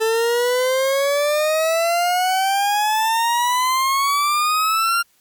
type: exponential sweep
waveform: 40% pulse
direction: up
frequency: 440 to 1396.9 Hz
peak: -15 dBFS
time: 0-5.03 s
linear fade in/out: 20 ms
effects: white hiss -59 dBFS RMS until 5.2 s + MP3 96 kbps